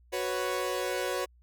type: chord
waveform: sawtooth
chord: F# suspended fourth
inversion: none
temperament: equal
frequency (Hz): 370 / 493.9 / 554.4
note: F#4 / B4 / C#5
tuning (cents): 0 / 0 / 0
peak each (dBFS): -30 / -30 / -30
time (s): 0.12-1.26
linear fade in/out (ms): 20
effects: added 60 Hz sine -57 dBFS peak until 1.42 s